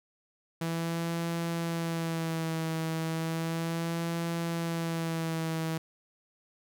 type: tone with vibrato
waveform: sawtooth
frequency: 164.81 Hz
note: E3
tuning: in tune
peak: -26 dBFS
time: 0.61-5.78 s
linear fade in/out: 5 ms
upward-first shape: sine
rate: 0.34 Hz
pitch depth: 35 cents each way
effects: none